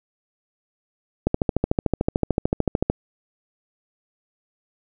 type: click train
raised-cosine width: 2 ms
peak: -5 dBFS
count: 23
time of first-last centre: 1.27-2.9 s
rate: 13.5 Hz
effects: none